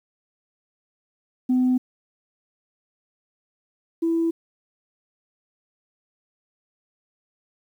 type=tone pair in turn; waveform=sine; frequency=253.5 / 331.1 Hz; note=B3 / E4; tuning=+45 / +8 cents; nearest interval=perfect fourth; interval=463 cents; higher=second; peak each=-15 / -18 dBFS; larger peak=first; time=1.49-1.78 / 4.02-4.31 s; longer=neither; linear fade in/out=10 ms; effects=tanh soft clip ceiling -14 dBFS + 9-bit